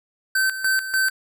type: tone with tremolo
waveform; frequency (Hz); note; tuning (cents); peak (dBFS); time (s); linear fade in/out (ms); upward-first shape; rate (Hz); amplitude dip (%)
square; 1542; G6; -29; -18; 0.35-1.1; 5; square; 3.4; 70
effects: none